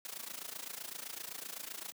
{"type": "noise with amplitude modulation", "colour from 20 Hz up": "white", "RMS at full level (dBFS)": -41, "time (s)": [0.05, 1.92], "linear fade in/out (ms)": 0, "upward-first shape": "sine", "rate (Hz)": 27.8, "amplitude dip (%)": 85, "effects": ["high-pass 200 Hz 12 dB/octave"]}